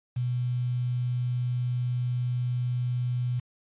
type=tone with quantisation; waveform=sine; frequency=123.47 Hz; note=B2; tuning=in tune; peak=-25 dBFS; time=0.16-3.4 s; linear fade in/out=10 ms; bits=8; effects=resampled to 8000 Hz